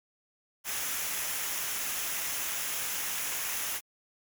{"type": "noise with comb filter", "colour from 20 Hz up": "white", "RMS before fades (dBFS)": -33, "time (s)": [0.64, 3.81], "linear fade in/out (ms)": 50, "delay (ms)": 0.23, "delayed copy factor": -0.5, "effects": ["MP3 96 kbps"]}